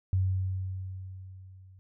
sine tone with level ramp, 94 Hz, F#2, 28 cents sharp, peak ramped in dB -22 to -51 dBFS, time 0.13-1.79 s, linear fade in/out 0 ms, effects none

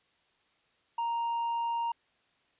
triangle tone, 932.3 Hz, A#5, in tune, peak -27 dBFS, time 0.98-1.92 s, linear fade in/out 5 ms, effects white hiss -70 dBFS RMS until 2.59 s + resampled to 8000 Hz

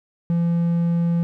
triangle tone, 170 Hz, F3, 46 cents flat, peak -15 dBFS, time 0.3-1.23 s, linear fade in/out 0 ms, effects none

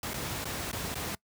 pink noise with dropouts, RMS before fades -35 dBFS, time 0.03-1.15 s, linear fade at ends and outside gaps 2 ms, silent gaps 0.135-0.141 / 0.444-0.454 / 0.716-0.729 / 0.944-0.954 s, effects noise-tail reverb RT60 0.1 s tail -23 dB re dry + high-pass 60 Hz 12 dB/octave

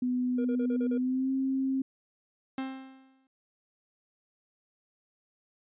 sine tone with pitch glide, 249.8 to 266.2 Hz, B3 to C4, +20 to +30 cents, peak -26 dBFS, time 0.02-1.82 s, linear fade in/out 5 ms, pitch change +110 cents, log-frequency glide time 0.94-1.31 s
triangle tone bursts, 474 Hz, A#4, 29 cents sharp, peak -31 dBFS, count 6, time 0.38-0.978 s, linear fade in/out 5 ms, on 68 ms, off 38 ms
45% pulse tone with exponential decay, 264.7 Hz, C4, 20 cents sharp, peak -30 dBFS, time 2.58-3.27 s, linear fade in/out 2 ms, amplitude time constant 150 ms
effects resampled to 8000 Hz

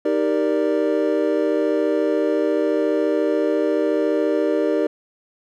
triangle chord, Eb major seventh, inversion none, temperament equal, 311.1 / 392 / 466.2 / 587.3 Hz, Eb4 / G4 / Bb4 / D5, 0 / 0 / 0 / 0 cents, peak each -20 / -21 / -21 / -21 dBFS, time 0.05-4.87 s, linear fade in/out 5 ms, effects none

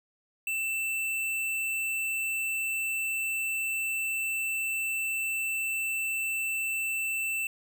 square tone, 2666 Hz, E7, 19 cents sharp, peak -29 dBFS, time 0.47-7.47 s, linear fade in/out 2 ms, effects none

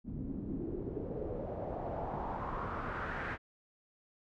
pink noise with low-pass filter sweep, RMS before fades -39 dBFS, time 0.04-3.38 s, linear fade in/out 50 ms, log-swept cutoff 230 to 1800 Hz, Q 3.3, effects none

